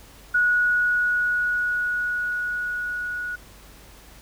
sine tone with level ramp, 1460 Hz, F#6, 24 cents flat, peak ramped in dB -16 to -27 dBFS, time 0.34-3.36 s, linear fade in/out 10 ms, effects added 50 Hz sine -49 dBFS peak until 4.21 s + pink hiss -49 dBFS RMS until 4.21 s

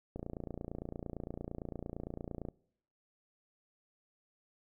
click train, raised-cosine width 2 ms, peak -27 dBFS, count 68, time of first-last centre 0.16-2.486 s, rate 28.8 Hz, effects noise-tail reverb RT60 0.7 s tail -24 dB re dry

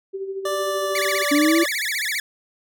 sine tone with tremolo, 387.8 Hz, G4, 19 cents flat, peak -24 dBFS, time 0.13-1.24 s, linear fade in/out 20 ms, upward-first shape sine, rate 13 Hz, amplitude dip 55%
25% pulse tone with pitch glide, 587.3 to 581.9 Hz, D5 to D5, 0 to -16 cents, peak -19 dBFS, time 0.45-1.66 s, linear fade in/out 5 ms, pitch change -16 cents, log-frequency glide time 0.62-1.05 s
sawtooth tone with vibrato, 1975.5 Hz, B6, in tune, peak -19 dBFS, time 0.95-2.2 s, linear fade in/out 2 ms, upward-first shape sine, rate 15 Hz, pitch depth 280 cents each way
sine linear sweep, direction up, 284.8 to 340.9 Hz, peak -15 dBFS, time 1.31-1.64 s, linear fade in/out 10 ms
effects none

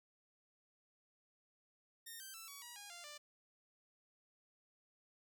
5% pulse tone with pitch steps, 1835 / 1561 / 1327.9 / 1129.6 / 960.9 / 817.4 / 695.3 / 591.5 Hz, A#6 / G6 / E6 / C#6 / B5 / G#5 / F5 / D5, -28 / -8 / +12 / +32 / -48 / -28 / -8 / +12 cents, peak -39 dBFS, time 2.06-3.18 s, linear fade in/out 10 ms, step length 140 ms, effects 13-bit

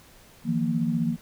sine chord, Eb suspended second, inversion none, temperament equal with one note detuned, 159.11 / 174.61 / 233.1 Hz, Eb3 / F3 / Bb3, +39 / 0 / 0 cents, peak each -28 / -28 / -25 dBFS, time 0.44-1.17 s, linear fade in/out 50 ms, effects pink hiss -53 dBFS RMS until 1.21 s

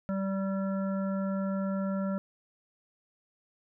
harmonic tone with a mistuned harmonic, 193.9 Hz, G3, 19 cents flat, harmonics 1 / 3 / 5 / 7 / 9, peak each -29 / -36 / -48 / -42 / -53 dBFS, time 0.09-2.18 s, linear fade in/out 0 ms, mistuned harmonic 9, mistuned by -27 cents, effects none

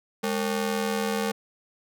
sawtooth ring-modulated tone, 332.5 Hz, E4, 15 cents sharp, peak -18 dBFS, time 0.23-1.32 s, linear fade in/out 10 ms, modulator 126 Hz, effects none

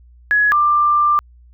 sine tone pair in turn, 1682 / 1186.4 Hz, G#6 / D6, +22 / +17 cents, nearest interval tritone, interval 605 cents, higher first, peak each -11 dBFS, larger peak neither, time 0.31-0.52 / 0.52-1.19 s, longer second, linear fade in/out 0 ms, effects added 60 Hz sine -43 dBFS peak until 1.53 s

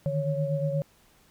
sine tone cluster, 149.1 / 157.5 / 554 Hz, D3 / D#3 / C#5, +27 / +21 / -1 cents, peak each -28 / -32 / -29 dBFS, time 0.06-0.82 s, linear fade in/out 0 ms, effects pink hiss -61 dBFS RMS until 1.3 s

